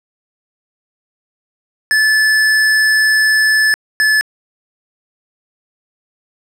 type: tone pair in turn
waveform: square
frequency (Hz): 1738 / 1730.6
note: A6 / A6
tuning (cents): -22 / -29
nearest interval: unison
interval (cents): 7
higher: first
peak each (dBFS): -10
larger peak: neither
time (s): 1.91-3.74 / 4-4.21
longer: first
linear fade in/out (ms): 0
effects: low-pass 10000 Hz 12 dB/octave + 8-bit